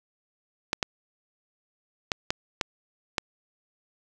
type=clicks; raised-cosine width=0.2 ms; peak=-7 dBFS; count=6; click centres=0.731 / 0.828 / 2.118 / 2.305 / 2.612 / 3.182 s; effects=none